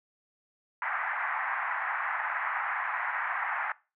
white band-pass noise, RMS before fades -32 dBFS, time 0.82-3.72 s, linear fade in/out 2 ms, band 760 to 2000 Hz, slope 48 dB/octave, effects noise-tail reverb RT60 0.3 s tail -21 dB re dry

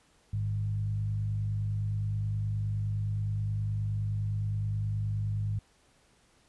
sine tone with frequency modulation, 104.8 Hz, G#2, 16 cents sharp, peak -28 dBFS, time 0.33-5.59 s, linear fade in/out 5 ms, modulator 49.6 Hz, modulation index 0.54, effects pink hiss -65 dBFS RMS until 6.48 s + resampled to 24000 Hz

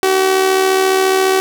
sawtooth tone with amplitude modulation, 380 Hz, F#4, 46 cents sharp, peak -5 dBFS, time 0.03-1.4 s, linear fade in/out 0 ms, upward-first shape sine, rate 74.5 Hz, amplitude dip 45%, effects none

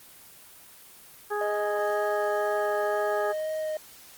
harmonic tone, 415.3 Hz, G#4, in tune, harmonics 1 / 2 / 3 / 4, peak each -29 / -32 / -34 / -35 dBFS, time 1.3-3.33 s, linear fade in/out 20 ms
triangle tone with vibrato, 622.3 Hz, D#5, in tune, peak -26 dBFS, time 1.41-3.77 s, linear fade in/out 2 ms, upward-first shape sine, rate 2 Hz, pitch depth 11 cents each way
effects white hiss -50 dBFS RMS until 4.17 s + Opus 24 kbps

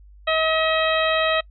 harmonic tone, 638 Hz, D#5, 43 cents sharp, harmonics 1 / 2 / 3 / 4 / 5 / 6, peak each -21 / -24 / -26 / -27 / -28 / -29 dBFS, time 0.27-1.41 s, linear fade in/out 10 ms, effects noise-tail reverb RT60 0.1 s tail -26 dB re dry + added 50 Hz sine -44 dBFS peak until 1.5 s

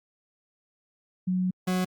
sine / 40% pulse tone pair in turn, 183.7 / 183.7 Hz, F#3 / F#3, -12 / -12 cents, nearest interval unison, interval 0 cents, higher neither, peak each -23 dBFS, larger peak neither, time 1.27-1.51 / 1.67-1.85 s, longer first, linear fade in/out 10 ms, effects Opus 48 kbps

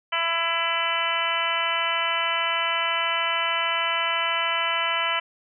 harmonic tone, 333.6 Hz, E4, 21 cents sharp, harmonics 2 / 3 / 4 / 5 / 6 / 7 / 8 / 9, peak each -33 / -29 / -29 / -33 / -30 / -30 / -33 / -28 dBFS, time 0.12-5.2 s, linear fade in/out 10 ms, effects none

